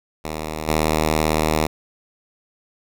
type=tone with level steps; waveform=5% pulse; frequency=77.9 Hz; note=D#2; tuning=3 cents sharp; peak=-15 / -6 dBFS; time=0.24-1.67 s; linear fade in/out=10 ms; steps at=0.68 s; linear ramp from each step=5 ms; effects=none